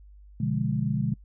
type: chord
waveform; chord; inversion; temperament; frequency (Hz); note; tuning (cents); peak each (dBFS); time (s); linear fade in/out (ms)
sine; B diminished seventh; none; equal; 123.47 / 146.83 / 174.61 / 207.7; B2 / D3 / F3 / Ab3; 0 / 0 / 0 / 0; -29 / -28 / -32 / -29; 0.4-1.14; 5
effects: noise-tail reverb RT60 0.1 s tail -25 dB re dry + added 50 Hz sine -47 dBFS peak until 1.24 s